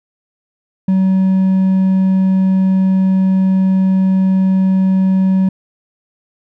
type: tone with hard clipping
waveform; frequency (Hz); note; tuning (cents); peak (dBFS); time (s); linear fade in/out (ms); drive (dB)
triangle; 189.4; F#3; +41; -10; 0.88-5.49; 5; 5
effects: none